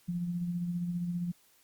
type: tone with tremolo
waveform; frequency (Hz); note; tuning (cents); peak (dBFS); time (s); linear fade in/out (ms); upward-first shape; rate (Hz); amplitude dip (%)
sine; 174.61; F3; 0; -29; 0.08-1.32; 10; sine; 15; 40
effects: white hiss -65 dBFS RMS until 1.63 s + Opus 48 kbps